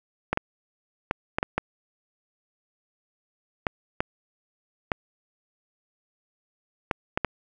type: clicks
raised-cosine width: 0.5 ms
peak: -8 dBFS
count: 12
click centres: 0.33 / 0.374 / 1.111 / 1.385 / 1.429 / 1.58 / 3.668 / 4.005 / 4.918 / 6.912 / 7.175 / 7.247 s
effects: none